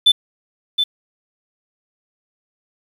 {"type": "tone with echo", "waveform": "sine", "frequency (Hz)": 3520, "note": "A7", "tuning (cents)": 0, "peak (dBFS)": -5, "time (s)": [0.06, 0.12], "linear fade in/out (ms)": 10, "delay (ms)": 720, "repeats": 1, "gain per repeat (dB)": -8, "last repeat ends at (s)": 0.84, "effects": ["tanh soft clip ceiling -6 dBFS", "7-bit"]}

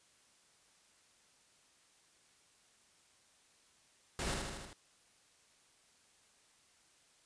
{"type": "noise with echo", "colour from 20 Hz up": "pink", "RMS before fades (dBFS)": -38, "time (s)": [4.19, 4.34], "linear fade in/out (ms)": 0, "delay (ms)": 78, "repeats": 5, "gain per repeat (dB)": -3, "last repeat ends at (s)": 4.73, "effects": ["white hiss -68 dBFS RMS until 7.25 s", "resampled to 22050 Hz"]}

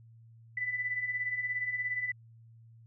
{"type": "beating tone pair", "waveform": "sine", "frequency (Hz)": [1975.5, 1992.5], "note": ["B6", "B6"], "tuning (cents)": [0, 15], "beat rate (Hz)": 17, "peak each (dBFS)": [-38, -32], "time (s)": [0.57, 2.12], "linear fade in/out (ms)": 5, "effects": ["added 114 Hz sine -53 dBFS peak until 2.86 s"]}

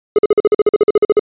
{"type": "tone bursts", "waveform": "triangle", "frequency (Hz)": 419.1, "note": "G#4", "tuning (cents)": 16, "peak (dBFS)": -4, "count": 15, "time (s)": [0.16, 1.194], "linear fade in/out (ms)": 2, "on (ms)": 26, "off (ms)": 46, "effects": ["resampled to 8000 Hz"]}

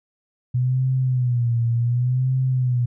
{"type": "tone with vibrato", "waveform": "sine", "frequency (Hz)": 123.47, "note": "B2", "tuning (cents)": 0, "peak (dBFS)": -17, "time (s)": [0.54, 2.86], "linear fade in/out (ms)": 10, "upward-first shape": "sine", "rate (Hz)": 0.68, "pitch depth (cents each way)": 96, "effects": []}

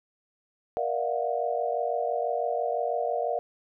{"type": "tone cluster", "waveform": "sine", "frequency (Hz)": [472.2, 595, 677, 723], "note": ["A#4", "D5", "E5", "F#5"], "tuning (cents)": [22, 22, 46, -40], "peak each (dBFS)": -31, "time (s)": [0.77, 3.39], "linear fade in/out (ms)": 0, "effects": []}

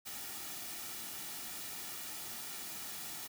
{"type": "noise with comb filter", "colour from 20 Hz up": "white", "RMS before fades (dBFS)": -44, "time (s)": [0.05, 3.28], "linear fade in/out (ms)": 20, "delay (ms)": 1.9, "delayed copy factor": -0.5, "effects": []}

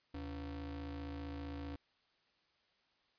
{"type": "ring-modulated tone", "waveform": "square", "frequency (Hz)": 103.83, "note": "G#2", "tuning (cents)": 0, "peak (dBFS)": -40, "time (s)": [0.14, 1.76], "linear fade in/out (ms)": 5, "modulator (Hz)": 180, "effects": ["white hiss -75 dBFS RMS until 3.18 s", "resampled to 11025 Hz"]}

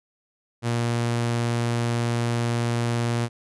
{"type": "tone", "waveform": "sawtooth", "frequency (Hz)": 118.2, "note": "A#2", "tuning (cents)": 24, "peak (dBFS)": -18, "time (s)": [0.62, 3.29], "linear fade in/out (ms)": 50, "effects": ["resampled to 24000 Hz"]}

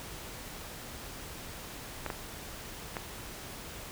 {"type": "clicks", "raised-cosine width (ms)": 0.5, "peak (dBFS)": -19, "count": 3, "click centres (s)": [2.063, 2.102, 2.968], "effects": ["pink hiss -44 dBFS RMS until 3.91 s"]}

